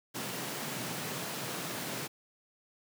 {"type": "high-pass noise", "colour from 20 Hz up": "pink", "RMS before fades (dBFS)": -38, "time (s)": [0.14, 2.08], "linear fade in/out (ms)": 20, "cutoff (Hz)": 120, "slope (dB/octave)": 48, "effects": []}